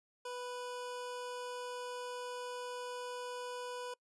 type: tone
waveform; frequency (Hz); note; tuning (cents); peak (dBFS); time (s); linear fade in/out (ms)
25% pulse; 493.9; B4; 0; -37; 0.25-3.94; 5
effects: noise-tail reverb RT60 0.1 s tail -24 dB re dry + resampled to 24000 Hz